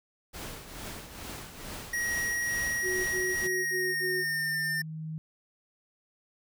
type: noise with tremolo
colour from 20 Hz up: pink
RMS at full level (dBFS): -39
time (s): 0.33-3.48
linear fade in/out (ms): 20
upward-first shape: triangle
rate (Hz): 2.3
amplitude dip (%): 65
type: tone with exponential growth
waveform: sine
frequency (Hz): 157.8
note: D#3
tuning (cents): +25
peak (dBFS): -33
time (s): 1.4-5.18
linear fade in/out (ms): 0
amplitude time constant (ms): 820
type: tone with pitch glide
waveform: square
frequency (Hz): 1896 to 1801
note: A#6 to A6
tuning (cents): +29 to +40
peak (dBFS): -29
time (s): 1.93-4.82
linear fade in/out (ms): 5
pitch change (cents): -89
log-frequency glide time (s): 3.42-4.58
type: tone bursts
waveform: sine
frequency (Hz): 369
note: F#4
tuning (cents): -5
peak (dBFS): -31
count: 5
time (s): 2.82-4.246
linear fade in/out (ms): 50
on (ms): 250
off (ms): 44
effects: none